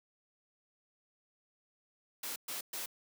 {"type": "noise bursts", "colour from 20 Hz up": "white", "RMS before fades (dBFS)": -40, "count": 3, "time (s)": [2.23, 2.86], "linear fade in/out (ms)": 5, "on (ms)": 130, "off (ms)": 120, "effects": ["high-pass 200 Hz 12 dB/octave"]}